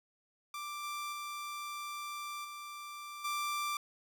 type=tone with level steps; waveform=sawtooth; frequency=1178 Hz; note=D6; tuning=5 cents sharp; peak=-36 / -34 / -36 / -40 / -30 dBFS; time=0.54-3.77 s; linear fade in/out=2 ms; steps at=0.83 / 1.12 / 2.44 / 3.24 s; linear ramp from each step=10 ms; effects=12-bit